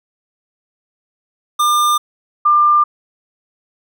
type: tone pair in turn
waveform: square / sine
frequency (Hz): 1200 / 1194.7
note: D6 / D6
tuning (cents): +37 / +29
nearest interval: unison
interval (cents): 8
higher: first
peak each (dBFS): -12 / -8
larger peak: second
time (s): 1.59-1.98 / 2.45-2.84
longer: neither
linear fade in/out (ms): 10
effects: none